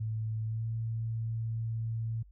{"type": "tone with pitch glide", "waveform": "sine", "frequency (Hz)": [110, 112.96], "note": ["A2", "A2"], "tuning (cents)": [0, 46], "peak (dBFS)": -31, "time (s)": [0, 2.23], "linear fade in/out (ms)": 10, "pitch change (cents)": 46, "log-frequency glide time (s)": [0.45, 0.65], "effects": ["added 50 Hz sine -53 dBFS peak until 2.31 s"]}